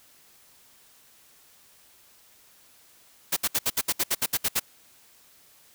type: noise bursts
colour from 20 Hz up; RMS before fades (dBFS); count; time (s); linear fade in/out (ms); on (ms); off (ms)
white; -24; 12; 3.32-4.598; 10; 46; 66
effects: white hiss -57 dBFS RMS until 5.74 s